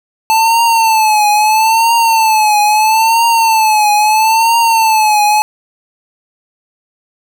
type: tone with vibrato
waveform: square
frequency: 880 Hz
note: A5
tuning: in tune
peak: -8 dBFS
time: 0.3-5.42 s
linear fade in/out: 0 ms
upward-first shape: triangle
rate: 0.76 Hz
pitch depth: 100 cents each way
effects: none